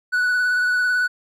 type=tone with vibrato; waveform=triangle; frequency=1480 Hz; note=F#6; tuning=in tune; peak=-15 dBFS; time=0.12-1.08 s; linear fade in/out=20 ms; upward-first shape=triangle; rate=18 Hz; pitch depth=25 cents each way; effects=none